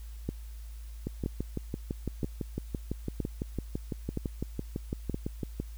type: two click trains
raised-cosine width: 3 ms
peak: -18 / -19 dBFS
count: 6 / 28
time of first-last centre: 0.29-5.144 / 1.07-5.6 s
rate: 1.03 / 5.96 Hz
effects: added 55 Hz sine -40 dBFS peak until 5.77 s + white hiss -59 dBFS RMS until 5.77 s